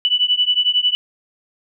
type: beating tone pair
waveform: sine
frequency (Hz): 2963 / 2974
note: F#7 / F#7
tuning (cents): +2 / +8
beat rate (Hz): 11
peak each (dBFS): -17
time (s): 0.05-0.95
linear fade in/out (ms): 0
effects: none